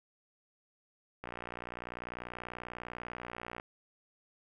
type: click train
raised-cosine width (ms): 0.5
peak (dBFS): -26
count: 143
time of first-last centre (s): 1.24-3.599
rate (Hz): 60.2
effects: 11-bit